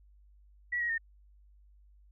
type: tone with pitch steps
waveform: sine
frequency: 1937 / 1895 / 1829 Hz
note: B6 / A#6 / A#6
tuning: -34 / +28 / -33 cents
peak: -29 dBFS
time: 0.72-0.981 s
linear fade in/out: 10 ms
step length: 87 ms
effects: added 50 Hz sine -57 dBFS peak until 2.11 s